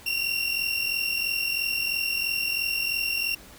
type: tone pair together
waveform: 30% pulse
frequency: 2727 / 2770 Hz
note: F7 / F7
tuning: -42 / -15 cents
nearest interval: unison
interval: 27 cents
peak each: -25 dBFS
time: 0.06-3.35 s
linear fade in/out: 5 ms
effects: pink hiss -48 dBFS RMS until 3.58 s